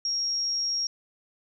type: tone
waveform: sine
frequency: 5588 Hz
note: F8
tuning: in tune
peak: -25 dBFS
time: 0.05-0.87 s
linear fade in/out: 2 ms
effects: none